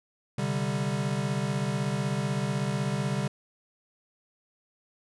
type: chord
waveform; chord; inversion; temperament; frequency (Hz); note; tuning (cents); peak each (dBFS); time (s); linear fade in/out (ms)
square; C suspended second; none; equal; 130.81 / 146.83 / 196; C3 / D3 / G3; 0 / 0 / 0; -32; 0.38-3.28; 5
effects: resampled to 24000 Hz